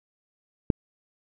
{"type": "click", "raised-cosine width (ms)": 3, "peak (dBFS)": -7, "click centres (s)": 0.702, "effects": []}